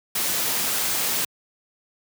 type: noise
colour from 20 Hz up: white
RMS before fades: -24 dBFS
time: 0.15-1.25 s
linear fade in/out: 5 ms
effects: high-pass 100 Hz 12 dB/octave